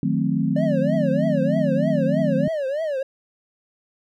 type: chord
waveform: sine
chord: D# diminished seventh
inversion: none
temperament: equal with one note detuned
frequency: 155.56 / 182.13 / 220 / 261.6 Hz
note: D#3 / F#3 / A3 / C4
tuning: 0 / -27 / 0 / 0 cents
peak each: -24 dBFS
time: 0.03-2.48 s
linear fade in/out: 2 ms
type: tone with vibrato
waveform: triangle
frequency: 584 Hz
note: D5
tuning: 10 cents flat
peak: -20 dBFS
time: 0.56-3.03 s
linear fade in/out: 5 ms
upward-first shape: triangle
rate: 3.2 Hz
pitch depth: 220 cents each way
effects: none